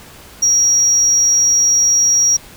triangle tone, 5680 Hz, F8, 28 cents sharp, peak -7 dBFS, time 0.42-2.37 s, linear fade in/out 10 ms, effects tanh soft clip ceiling -6 dBFS + pink hiss -39 dBFS RMS until 2.56 s

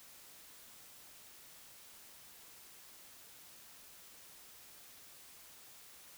silence, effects white hiss -57 dBFS RMS until 6.17 s

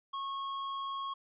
square tone, 1094 Hz, C#6, 23 cents flat, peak -36 dBFS, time 0.13-1.14 s, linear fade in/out 10 ms, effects resampled to 8000 Hz

